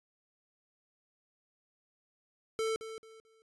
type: tone with echo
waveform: square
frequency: 444.1 Hz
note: A4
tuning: 16 cents sharp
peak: -31 dBFS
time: 2.59-2.76 s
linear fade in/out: 0 ms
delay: 220 ms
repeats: 3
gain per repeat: -11 dB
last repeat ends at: 3.42 s
effects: resampled to 24000 Hz